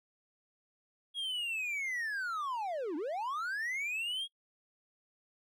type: linear two-way sweep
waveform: triangle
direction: down then up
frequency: 3322 to 279.8 to 3322 Hz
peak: -32 dBFS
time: 1.14-4.28 s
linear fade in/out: 50 ms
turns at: 2.96 s
effects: noise-tail reverb RT60 0.1 s tail -25 dB re dry